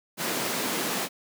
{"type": "high-pass noise", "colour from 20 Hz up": "pink", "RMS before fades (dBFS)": -29, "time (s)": [0.17, 1.09], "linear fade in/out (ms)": 50, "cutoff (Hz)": 180, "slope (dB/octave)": 24, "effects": []}